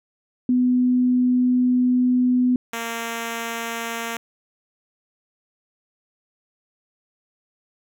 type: tone pair in turn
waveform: sine / 5% pulse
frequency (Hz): 249.9 / 230.5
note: B3 / A#3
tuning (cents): +21 / -19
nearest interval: minor second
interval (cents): 140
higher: first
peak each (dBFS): -15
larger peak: neither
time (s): 0.49-2.56 / 2.73-4.17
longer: first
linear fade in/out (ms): 2
effects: none